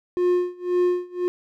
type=tone with tremolo; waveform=triangle; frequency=357.4 Hz; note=F4; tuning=40 cents sharp; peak=-14 dBFS; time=0.17-1.28 s; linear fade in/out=0 ms; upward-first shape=sine; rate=1.9 Hz; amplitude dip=95%; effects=none